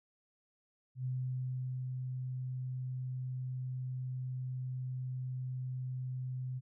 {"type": "tone with ADSR envelope", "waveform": "sine", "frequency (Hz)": 128, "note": "C3", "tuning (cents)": -38, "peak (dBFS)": -33, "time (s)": [0.95, 6.61], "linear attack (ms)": 100, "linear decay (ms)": 820, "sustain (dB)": -3, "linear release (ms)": 36, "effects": []}